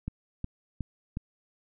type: click train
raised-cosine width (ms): 5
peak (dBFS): -20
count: 4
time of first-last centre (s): 0.08-1.171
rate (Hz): 2.75
effects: none